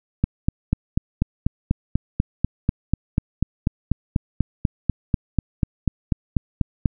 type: click train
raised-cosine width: 5 ms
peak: -5 dBFS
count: 28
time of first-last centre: 0.24-6.858 s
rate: 4.08 Hz
effects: none